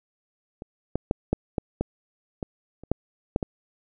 clicks, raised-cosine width 2 ms, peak -23 / -11 / -8 / -8 / -11 / -11 / -16 / -29 / -8 / -8 / -13 dBFS, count 11, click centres 0.621 / 0.956 / 1.111 / 1.33 / 1.582 / 1.81 / 2.428 / 2.836 / 2.916 / 3.361 / 3.428 s, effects none

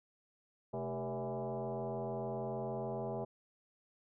sine tone with frequency modulation, 130.3 Hz, C3, 7 cents flat, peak -36 dBFS, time 0.73-3.25 s, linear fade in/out 10 ms, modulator 174 Hz, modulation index 4, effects none

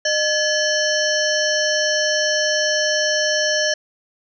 harmonic tone with a mistuned harmonic, 610 Hz, D#5, 34 cents flat, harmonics 1 / 3 / 5 / 7 / 9 / 10, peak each -21 / -21 / -27 / -30 / -24 / -26 dBFS, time 0.05-3.74 s, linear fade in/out 5 ms, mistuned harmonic 3, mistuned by -120 cents, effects none

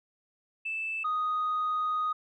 sine tone pair in turn, 2637 / 1244.5 Hz, E7 / D#6, 0 / 0 cents, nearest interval octave + minor second, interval 1300 cents, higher first, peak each -30 / -25 dBFS, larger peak second, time 0.65-1.04 / 1.04-2.13 s, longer second, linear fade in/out 10 ms, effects tanh soft clip ceiling -24 dBFS

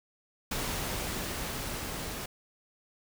pink noise with level ramp, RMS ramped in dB -33 to -38 dBFS, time 0.51-2.26 s, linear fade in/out 5 ms, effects none

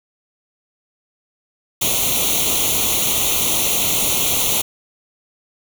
white noise with comb filter, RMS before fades -18 dBFS, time 1.81-4.62 s, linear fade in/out 10 ms, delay 0.3 ms, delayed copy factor +0.9, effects none

